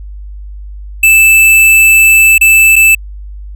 square tone with dropouts, 2637 Hz, E7, in tune, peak -3 dBFS, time 1.03-2.95 s, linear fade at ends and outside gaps 5 ms, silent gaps 2.381-2.411 / 2.758-2.762 s, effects added 50 Hz sine -23 dBFS peak until 3.55 s

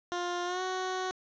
15% pulse tone with pitch glide, 352.4 to 371.8 Hz, F4 to F#4, +16 to +8 cents, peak -25 dBFS, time 0.12-1.11 s, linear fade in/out 0 ms, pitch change +92 cents, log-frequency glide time 0.45-0.62 s, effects resampled to 16000 Hz + 11-bit

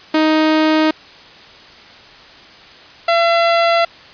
sawtooth tone pair in turn, 312.3 / 676.8 Hz, D#4 / E5, +7 / +45 cents, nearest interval octave + minor second, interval 1338 cents, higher second, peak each -7 dBFS, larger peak neither, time 0.14-0.91 / 3.08-3.85 s, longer neither, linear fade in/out 5 ms, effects white hiss -40 dBFS RMS until 4.13 s + resampled to 11025 Hz

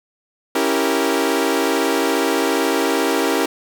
sawtooth chord, C# diminished seventh, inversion none, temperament equal, 277.2 / 329.6 / 392 / 466.2 Hz, C#4 / E4 / G4 / Bb4, 0 / 0 / 0 / 0 cents, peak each -18 dBFS, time 0.55-3.46 s, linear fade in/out 5 ms, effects none

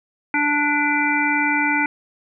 harmonic tone with a mistuned harmonic, 293.7 Hz, D4, in tune, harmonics 1 / 3 / 5 / 7 / 8, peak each -23 / -23 / -23 / -23 / -23 dBFS, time 0.34-1.86 s, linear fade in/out 2 ms, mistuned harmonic 7, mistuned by -32 cents, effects none

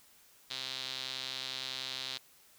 sawtooth tone with band-pass filter, 130.81 Hz, C3, in tune, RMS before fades -40 dBFS, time 0.5-2.18 s, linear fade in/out 10 ms, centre 3900 Hz, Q 3.9, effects white hiss -62 dBFS RMS until 2.58 s

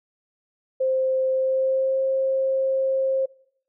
sine tone with pitch glide, 523.3 to 532.1 Hz, C5 to C5, 0 to +29 cents, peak -19 dBFS, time 0.8-3.26 s, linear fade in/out 10 ms, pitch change +29 cents, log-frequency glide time 1.3-2.03 s, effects noise-tail reverb RT60 0.7 s tail -23 dB re dry

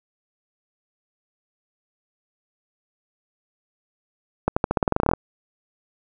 accelerating click train, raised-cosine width 1 ms, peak -4 dBFS, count 15, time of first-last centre 4.48-5.136 s, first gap 85 ms, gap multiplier 0.9, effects none

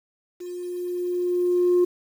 sine tone with level ramp, 356.1 Hz, F4, 34 cents sharp, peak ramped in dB -32 to -13 dBFS, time 0.4-1.85 s, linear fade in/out 10 ms, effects tanh soft clip ceiling -13 dBFS + 8-bit

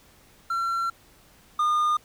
triangle tone pair in turn, 1360 / 1216.3 Hz, F6 / D#6, -46 / -40 cents, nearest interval major second, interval 194 cents, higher first, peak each -22 / -18 dBFS, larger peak second, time 0.5-0.9 / 1.59-1.97 s, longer first, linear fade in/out 5 ms, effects pink hiss -56 dBFS RMS until 2.04 s

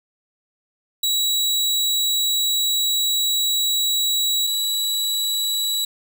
sawtooth tone pair in turn, 3890 / 3910 Hz, B7 / B7, -27 / -18 cents, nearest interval unison, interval 9 cents, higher second, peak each -15 / -17 dBFS, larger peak first, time 1.03-4.47 / 4.47-5.85 s, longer first, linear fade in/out 5 ms, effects none

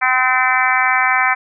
harmonic tone, 256.3 Hz, C4, 36 cents flat, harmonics 3 / 4 / 5 / 6 / 7 / 8 / 9, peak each -20 / -20 / -20 / -20 / -20 / -20 / -20 dBFS, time 0.01-1.35 s, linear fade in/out 20 ms, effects none

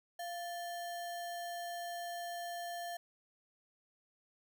sine tone with sample-and-hold, 693 Hz, F5, 14 cents flat, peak -39 dBFS, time 0.19-2.97 s, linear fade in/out 5 ms, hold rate 2450 Hz, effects none

